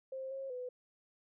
sine tone with pitch steps, 528 / 539 / 499.7 Hz, C5 / C#5 / B4, +16 / -49 / +20 cents, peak -39 dBFS, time 0.12-0.69 s, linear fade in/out 5 ms, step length 190 ms, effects none

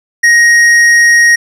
triangle tone with hard clipping, 1877 Hz, A#6, 11 cents sharp, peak -5 dBFS, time 0.23-1.36 s, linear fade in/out 10 ms, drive 12 dB, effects none

